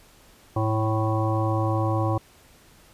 harmonic tone with a mistuned harmonic, 110 Hz, A2, in tune, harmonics 1 / 3 / 5 / 7 / 9 / 10, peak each -23 / -28 / -30 / -31 / -33 / -33 dBFS, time 0.56-2.18 s, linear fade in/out 5 ms, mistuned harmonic 1, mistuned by -30 cents, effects pink hiss -54 dBFS RMS until 2.93 s + resampled to 32000 Hz

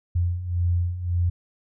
sine beating tone pair, 86.3 / 88.1 Hz, F2 / F2, -20 / +16 cents, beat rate 1.8 Hz, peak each -27 / -22 dBFS, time 0.15-1.3 s, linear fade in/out 10 ms, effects none

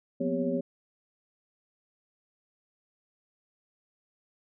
sine tone cluster, 178.7 / 238.4 / 252.7 / 398.1 / 554 Hz, F3 / A#3 / B3 / G4 / C#5, +40 / +39 / +40 / +27 / -1 cents, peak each -35 / -35 / -30 / -34 / -32 dBFS, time 0.2-0.61 s, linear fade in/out 10 ms, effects none

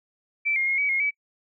sine tone with pitch steps, 2327 / 2132 / 2152 / 2273 / 2150 / 2287 Hz, D7 / C7 / C7 / C#7 / C7 / D7, -17 / +32 / +48 / +43 / +47 / -47 cents, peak -21 dBFS, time 0.45-1.11 s, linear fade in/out 20 ms, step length 110 ms, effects noise-tail reverb RT60 0.1 s tail -24 dB re dry

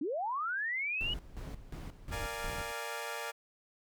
sine linear sweep, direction up, 258.4 to 2960 Hz, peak -32 dBFS, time 0.01-1.14 s, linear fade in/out 5 ms
brown noise with tremolo, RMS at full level -40 dBFS, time 1.01-2.72 s, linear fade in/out 0 ms, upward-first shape square, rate 2.8 Hz, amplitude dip 75%
15% pulse chord, Bb dominant seventh, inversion none, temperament equal with one note detuned, 463.7 / 587.3 / 698.5 / 830.6 Hz, Bb4 / D5 / F5 / Ab5, -9 / 0 / 0 / 0 cents, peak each -36 / -36 / -40 / -37 dBFS, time 2.11-3.32 s, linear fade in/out 20 ms
effects none

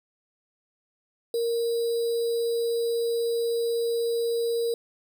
sine tone with sample-and-hold, 466.2 Hz, A#4, in tune, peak -23 dBFS, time 1.34-4.74 s, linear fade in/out 2 ms, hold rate 4410 Hz, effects none

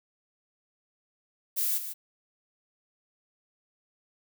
violet noise with echo, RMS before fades -28 dBFS, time 1.56-1.79 s, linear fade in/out 20 ms, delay 150 ms, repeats 1, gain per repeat -9 dB, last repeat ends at 1.94 s, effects none

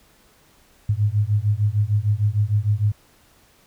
sine beating tone pair, 101.3 / 107.9 Hz, G#2 / A2, -43 / -33 cents, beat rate 6.6 Hz, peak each -20 dBFS, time 0.89-2.92 s, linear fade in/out 5 ms, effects pink hiss -56 dBFS RMS until 3.66 s

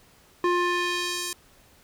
square tone with band-pass filter sweep, 353 Hz, F4, 19 cents sharp, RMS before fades -26 dBFS, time 0.44-1.33 s, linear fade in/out 2 ms, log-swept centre 880 to 8400 Hz, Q 0.84, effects pink hiss -57 dBFS RMS until 1.83 s

